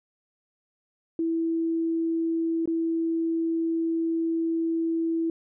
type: tone with dropouts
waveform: sine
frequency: 329 Hz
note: E4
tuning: 3 cents flat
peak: -23 dBFS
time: 1.19-5.3 s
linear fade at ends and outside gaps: 2 ms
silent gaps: 2.657-2.675 s
effects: none